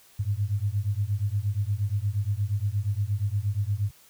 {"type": "beating tone pair", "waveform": "sine", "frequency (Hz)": [98, 106.5], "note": ["G2", "G#2"], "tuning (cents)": [0, 44], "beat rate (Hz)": 8.5, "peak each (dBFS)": -27, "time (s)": [0.19, 3.91], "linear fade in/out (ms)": 10, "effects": ["white hiss -56 dBFS RMS until 4.09 s"]}